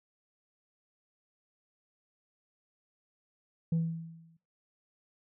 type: tone with exponential decay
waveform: sine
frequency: 164.4 Hz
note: E3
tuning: 4 cents flat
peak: -22 dBFS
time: 3.72-4.37 s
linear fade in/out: 5 ms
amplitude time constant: 140 ms
effects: noise-tail reverb RT60 0.4 s tail -19 dB re dry + tanh soft clip ceiling -24 dBFS